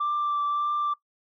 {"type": "tone with vibrato", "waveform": "sine", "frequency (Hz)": 1174.7, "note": "D6", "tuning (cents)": 0, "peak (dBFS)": -22, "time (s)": [0, 0.94], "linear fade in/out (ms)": 10, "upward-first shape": "triangle", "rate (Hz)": 1.7, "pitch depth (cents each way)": 16, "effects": ["noise-tail reverb RT60 0.1 s tail -18 dB re dry", "tanh soft clip ceiling -21 dBFS"]}